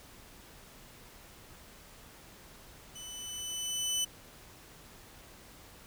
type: tone with level ramp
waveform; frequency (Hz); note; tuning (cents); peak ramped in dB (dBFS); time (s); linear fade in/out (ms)
20% pulse; 3000; F#7; +23; -39 to -23; 2.95-4.05; 10
effects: pink hiss -54 dBFS RMS until 5.86 s